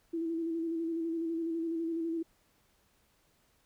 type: tone with vibrato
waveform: sine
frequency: 330 Hz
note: E4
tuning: 2 cents sharp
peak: -31 dBFS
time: 0.13-2.23 s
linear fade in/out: 10 ms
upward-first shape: square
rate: 12 Hz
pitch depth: 27 cents each way
effects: pink hiss -70 dBFS RMS until 3.65 s